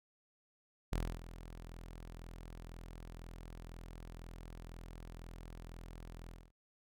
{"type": "tone with ADSR envelope", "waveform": "sawtooth", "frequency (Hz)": 42, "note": "E1", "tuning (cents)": 33, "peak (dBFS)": -29, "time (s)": [0.92, 6.52], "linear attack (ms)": 9, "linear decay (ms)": 270, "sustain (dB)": -15, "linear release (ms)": 230, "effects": []}